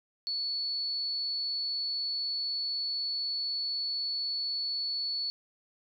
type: tone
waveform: sine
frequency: 4428 Hz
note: C#8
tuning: 3 cents flat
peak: -30 dBFS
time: 0.27-5.3 s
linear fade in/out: 0 ms
effects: none